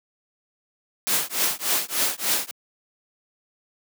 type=noise with tremolo; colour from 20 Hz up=white; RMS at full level=-20 dBFS; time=1.07-2.51 s; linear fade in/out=0 ms; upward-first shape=triangle; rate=3.4 Hz; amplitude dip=100%; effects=high-pass 200 Hz 12 dB/octave